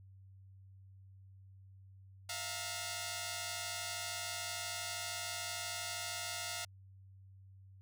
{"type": "tone cluster", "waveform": "5% pulse", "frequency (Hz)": [655, 708, 916], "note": ["E5", "F5", "A#5"], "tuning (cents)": [-11, 23, -31], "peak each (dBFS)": [-34, -30, -35], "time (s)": [2.29, 6.65], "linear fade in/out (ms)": 5, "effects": ["added 96 Hz sine -55 dBFS peak until 7.81 s"]}